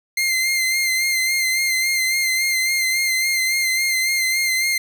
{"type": "tone with vibrato", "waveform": "sawtooth", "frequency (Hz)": 2093, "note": "C7", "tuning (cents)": 0, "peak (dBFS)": -14, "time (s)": [0.17, 4.78], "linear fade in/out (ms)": 5, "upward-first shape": "sine", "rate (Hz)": 3.6, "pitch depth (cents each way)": 32, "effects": []}